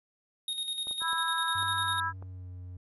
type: tone with tremolo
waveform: square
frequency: 3725 Hz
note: A#7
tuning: 2 cents flat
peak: -31 dBFS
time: 0.48-2 s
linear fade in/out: 2 ms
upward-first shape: square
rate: 10 Hz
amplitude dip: 50%
type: clicks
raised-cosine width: 1 ms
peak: -34 dBFS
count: 6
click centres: 0.871 / 0.911 / 1.019 / 1.131 / 1.627 / 2.225 s
type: chord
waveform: sine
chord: E major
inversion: second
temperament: equal with one note detuned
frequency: 987.8 / 1318.5 / 1632.7 Hz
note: B5 / E6 / G#6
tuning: 0 / 0 / -30 cents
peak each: -33 dBFS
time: 1-2.13 s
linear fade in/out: 50 ms
type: tone with pitch glide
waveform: triangle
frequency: 98 to 90.39 Hz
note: G2 to F#2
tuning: 0 to -40 cents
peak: -38 dBFS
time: 1.55-2.77 s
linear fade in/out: 5 ms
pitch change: -140 cents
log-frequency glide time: 1.76-2.5 s
effects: resampled to 32000 Hz